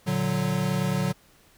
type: chord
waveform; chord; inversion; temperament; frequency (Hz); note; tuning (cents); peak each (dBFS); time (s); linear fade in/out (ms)
square; Bb augmented; none; equal; 116.54 / 146.83 / 185; Bb2 / D3 / F#3; 0 / 0 / 0; -32 / -28 / -27; 0.06-1.13; 20
effects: pink hiss -58 dBFS RMS until 1.57 s